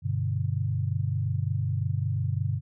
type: chord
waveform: sine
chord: G major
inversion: none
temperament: equal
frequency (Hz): 98 / 123.47 / 146.83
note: G2 / B2 / D3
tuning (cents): 0 / 0 / 0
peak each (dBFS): -28 / -29 / -31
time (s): 0.02-2.61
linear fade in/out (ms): 50
effects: none